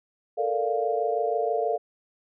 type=chord; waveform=sine; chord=Bb major seventh; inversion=third; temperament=equal; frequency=440 / 466.2 / 587.3 / 698.5 Hz; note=A4 / Bb4 / D5 / F5; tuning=0 / 0 / 0 / 0 cents; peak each=-28 / -29 / -31 / -27 dBFS; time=0.37-1.78 s; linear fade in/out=20 ms; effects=none